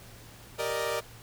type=chord; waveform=sawtooth; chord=Eb major seventh; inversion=first; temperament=equal; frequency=392 / 466.2 / 587.3 / 622.3 Hz; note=G4 / Bb4 / D5 / Eb5; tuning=0 / 0 / 0 / 0 cents; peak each=-35 / -29 / -30 / -31 dBFS; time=0.58-1.01 s; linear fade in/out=20 ms; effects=added 114 Hz sine -52 dBFS peak until 1.22 s + pink hiss -51 dBFS RMS until 1.22 s